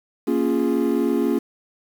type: chord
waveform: triangle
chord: Bb minor seventh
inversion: none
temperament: equal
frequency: 233.1 / 277.2 / 349.2 / 415.3 Hz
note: Bb3 / Db4 / F4 / Ab4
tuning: 0 / 0 / 0 / 0 cents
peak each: -21 / -20 / -21 / -23 dBFS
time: 0.27-1.39 s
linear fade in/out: 10 ms
effects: tanh soft clip ceiling -7 dBFS + 7-bit